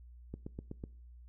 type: click train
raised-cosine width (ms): 3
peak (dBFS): -28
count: 5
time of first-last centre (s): 0.34-0.839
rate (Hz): 8.02
effects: noise-tail reverb RT60 0.5 s tail -22 dB re dry + added 60 Hz sine -51 dBFS peak until 1.28 s